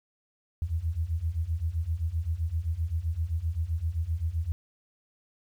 sine beating tone pair, 77.7 / 85.4 Hz, D#2 / F2, -2 / -38 cents, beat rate 7.7 Hz, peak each -31 / -29 dBFS, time 0.62-4.52 s, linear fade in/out 0 ms, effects 10-bit

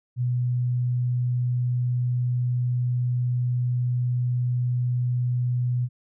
sine tone, 123.47 Hz, B2, in tune, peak -21 dBFS, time 0.16-5.89 s, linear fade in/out 50 ms, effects none

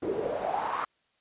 pink noise with band-pass filter sweep, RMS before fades -31 dBFS, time 0.02-0.85 s, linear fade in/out 5 ms, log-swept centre 360 to 1200 Hz, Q 5.3, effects white hiss -71 dBFS RMS until 1.2 s + resampled to 8000 Hz

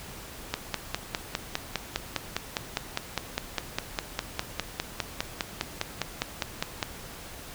click train, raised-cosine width 0.2 ms, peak -9 dBFS, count 32, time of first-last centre 0.54-6.828 s, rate 4.93 Hz, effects pink hiss -43 dBFS RMS until 7.54 s

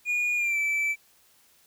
triangle tone with pitch glide, 2441 to 2319 Hz, D#7 to D7, -34 to -22 cents, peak -22 dBFS, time 0.05-0.96 s, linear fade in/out 50 ms, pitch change -88 cents, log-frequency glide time 0.36-0.58 s, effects white hiss -61 dBFS RMS until 1.66 s

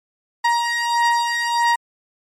30% pulse beating tone pair, 942 / 943.6 Hz, A#5 / A#5, +18 / +21 cents, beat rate 1.6 Hz, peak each -18 / -16 dBFS, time 0.44-1.76 s, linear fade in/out 10 ms, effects low-pass 7000 Hz 12 dB/octave + MP3 96 kbps

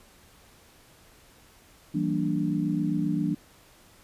sine chord, E half-diminished seventh, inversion none, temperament equal with one note detuned, 164.81 / 192.3 / 233.1 / 293.7 Hz, E3 / G3 / Bb3 / D4, 0 / -33 / 0 / 0 cents, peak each -29 / -30 / -32 / -28 dBFS, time 1.94-3.35 s, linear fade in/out 10 ms, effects pink hiss -56 dBFS RMS until 4.03 s + resampled to 32000 Hz

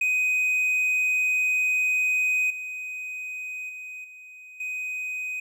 triangle tone with level steps, 2505 Hz, D#7, 11 cents sharp, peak -19 / -30 / -34 / -41 / -27 dBFS, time 0.01-5.4 s, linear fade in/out 5 ms, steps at 2.5 / 3.69 / 4.04 / 4.6 s, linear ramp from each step 5 ms, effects none

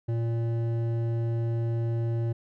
triangle tone with hard clipping, 115.8 Hz, A#2, 11 cents flat, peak -27 dBFS, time 0.08-2.33 s, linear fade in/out 10 ms, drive 14 dB, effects none

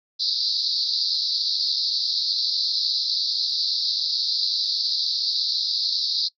white band-pass noise, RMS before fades -24 dBFS, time 0.19-6.29 s, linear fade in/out 20 ms, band 3900 to 5000 Hz, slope 96 dB/octave, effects noise-tail reverb RT60 0.1 s tail -23 dB re dry

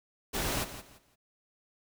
pink noise with echo, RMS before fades -32 dBFS, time 0.33-0.65 s, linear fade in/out 20 ms, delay 170 ms, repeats 3, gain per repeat -12 dB, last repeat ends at 1.16 s, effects none

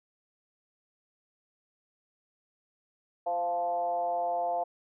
sine tone with frequency modulation, 696 Hz, F5, 6 cents flat, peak -27 dBFS, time 3.26-4.64 s, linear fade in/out 10 ms, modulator 178 Hz, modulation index 0.78, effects none

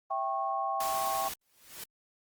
sine chord, C# diminished, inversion first, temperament equal with one note detuned, 659.3 / 784 / 1094.1 Hz, E5 / G5 / C#6, 0 / 0 / -23 cents, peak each -37 / -32 / -33 dBFS, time 0.1-1.29 s, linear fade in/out 10 ms
white noise, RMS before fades -38 dBFS, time 0.8-1.34 s, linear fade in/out 5 ms
white noise with exponential growth, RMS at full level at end -39 dBFS, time 1.41-1.84 s, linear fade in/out 5 ms, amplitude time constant 92 ms
effects Opus 24 kbps

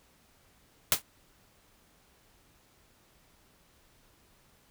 white noise with exponential decay, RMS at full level -19 dBFS, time 0.92-1.02 s, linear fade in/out 1 ms, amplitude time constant 21 ms, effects pink hiss -64 dBFS RMS until 4.7 s

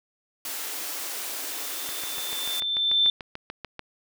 white high-pass noise, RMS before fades -33 dBFS, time 0.45-2.6 s, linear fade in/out 2 ms, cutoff 250 Hz, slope 96 dB/octave
sine tone with exponential growth, 3549 Hz, A7, 14 cents sharp, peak -16 dBFS, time 1.16-3.1 s, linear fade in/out 2 ms, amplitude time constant 420 ms
click train, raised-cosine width 0.3 ms, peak -19 dBFS, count 14, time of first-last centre 1.89-3.793 s, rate 6.83 Hz
effects none

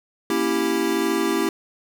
square chord, A# diminished seventh, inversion none, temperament equal with one note detuned, 235.4 / 277.2 / 329.6 / 392 Hz, A#3 / C#4 / E4 / G4, +17 / 0 / 0 / 0 cents, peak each -29 / -28 / -24 / -25 dBFS, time 0.3-1.49 s, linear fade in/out 2 ms, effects none

